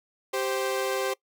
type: tone pair together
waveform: sawtooth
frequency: 390.6 / 523.3 Hz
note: G4 / C5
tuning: -6 / 0 cents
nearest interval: perfect fourth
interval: 506 cents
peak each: -25 dBFS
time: 0.33-1.14 s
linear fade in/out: 10 ms
effects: noise-tail reverb RT60 0.1 s tail -22 dB re dry